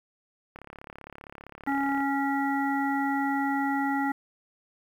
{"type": "click train", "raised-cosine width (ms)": 0.5, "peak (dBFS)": -27, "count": 52, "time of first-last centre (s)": [0.56, 2.005], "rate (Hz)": 35.3}
{"type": "harmonic tone", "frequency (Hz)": 277.2, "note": "C#4", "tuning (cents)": 0, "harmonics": [1, 3, 5, 7], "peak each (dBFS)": [-27, -29, -35, -34], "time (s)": [1.67, 4.12], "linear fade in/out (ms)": 5}
{"effects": ["9-bit"]}